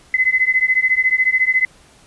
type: beating tone pair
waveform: sine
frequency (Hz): 2028 / 2042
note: B6 / C7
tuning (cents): +45 / -43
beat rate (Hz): 14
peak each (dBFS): -16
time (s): 0.14-1.65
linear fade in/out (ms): 2
effects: pink hiss -49 dBFS RMS until 2.06 s + resampled to 24000 Hz